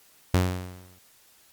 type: tone with exponential decay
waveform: sawtooth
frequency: 91.2 Hz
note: F#2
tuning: 24 cents flat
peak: -13 dBFS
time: 0.34-0.99 s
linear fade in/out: 0 ms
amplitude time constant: 140 ms
effects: white hiss -58 dBFS RMS until 1.52 s + Opus 48 kbps